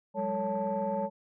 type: tone cluster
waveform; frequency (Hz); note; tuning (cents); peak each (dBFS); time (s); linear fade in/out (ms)
sine; 185.4 / 204.3 / 445.9 / 559 / 880; F#3 / G#3 / A4 / C#5 / A5; +4 / -28 / +23 / +14 / 0; -40 / -34 / -40 / -31 / -33; 0.14-1.1; 50
effects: tanh soft clip ceiling -21 dBFS